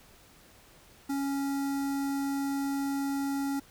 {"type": "tone with notch filter", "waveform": "square", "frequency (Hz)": 277.2, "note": "C#4", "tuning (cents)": 0, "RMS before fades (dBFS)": -31, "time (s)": [1.09, 3.6], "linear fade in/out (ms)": 10, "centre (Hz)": 2900, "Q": 0.9, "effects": ["pink hiss -57 dBFS RMS until 3.7 s"]}